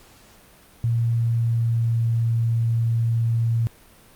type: tone with pitch glide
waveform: sine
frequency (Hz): 116.54 to 115.4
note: A#2 to A#2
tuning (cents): 0 to -17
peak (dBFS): -18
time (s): 0.84-3.67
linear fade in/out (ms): 0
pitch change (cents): -17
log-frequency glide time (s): 1.03-2.11
effects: pink hiss -51 dBFS RMS until 4.15 s + Opus 48 kbps